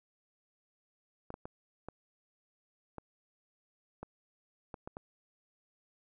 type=clicks; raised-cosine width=1 ms; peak=-28 dBFS; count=9; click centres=1.304 / 1.341 / 1.455 / 1.886 / 2.983 / 4.03 / 4.742 / 4.875 / 4.969 s; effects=none